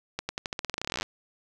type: accelerating click train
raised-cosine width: 0.2 ms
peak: -13 dBFS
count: 23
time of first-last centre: 0.19-1.029 s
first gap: 100 ms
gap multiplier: 0.89
effects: none